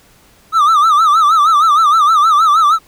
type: tone with vibrato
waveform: triangle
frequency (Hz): 1244.5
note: D#6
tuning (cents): 0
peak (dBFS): -5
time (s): 0.52-2.79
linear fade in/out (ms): 50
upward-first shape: sine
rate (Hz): 6.4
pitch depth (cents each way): 130
effects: pink hiss -48 dBFS RMS until 2.87 s